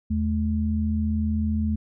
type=tone pair together; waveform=sine; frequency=80 / 215.4 Hz; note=D#2 / A3; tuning=+49 / -37 cents; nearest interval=octave + perfect fourth; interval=1714 cents; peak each=-24 dBFS; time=0.1-1.76 s; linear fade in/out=10 ms; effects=none